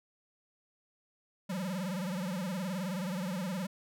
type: tone with vibrato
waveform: square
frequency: 185 Hz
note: F#3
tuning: in tune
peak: -34 dBFS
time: 1.49-3.67 s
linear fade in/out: 10 ms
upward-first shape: sine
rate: 19 Hz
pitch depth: 150 cents each way
effects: none